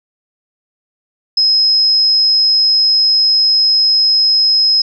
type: tone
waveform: sine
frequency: 5120 Hz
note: D#8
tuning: 49 cents sharp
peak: -8 dBFS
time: 1.37-4.82 s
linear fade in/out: 5 ms
effects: none